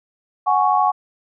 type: chord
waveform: sine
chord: F# suspended second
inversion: none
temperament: just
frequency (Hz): 740 / 832.5 / 1110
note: F#5 / G#5 / C#6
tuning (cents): 0 / +4 / +2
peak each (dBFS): -18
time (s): 0.46-0.92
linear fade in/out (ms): 20
effects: none